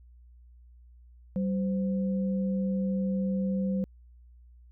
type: tone pair together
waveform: sine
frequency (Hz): 191.9 / 515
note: G3 / C5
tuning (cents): -37 / -28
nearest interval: octave + perfect fourth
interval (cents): 1709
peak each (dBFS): -26 / -36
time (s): 1.36-3.84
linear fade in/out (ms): 0
effects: added 60 Hz sine -51 dBFS peak until 4.71 s